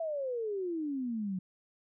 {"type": "exponential sweep", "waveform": "sine", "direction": "down", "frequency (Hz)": [671, 180.6], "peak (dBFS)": -32, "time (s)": [0, 1.39], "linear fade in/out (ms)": 5, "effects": []}